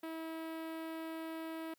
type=tone with notch filter; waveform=sawtooth; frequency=323.4 Hz; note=E4; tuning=33 cents flat; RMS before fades=-43 dBFS; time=0.03-1.74 s; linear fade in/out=5 ms; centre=6400 Hz; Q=0.58; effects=white hiss -75 dBFS RMS until 1.78 s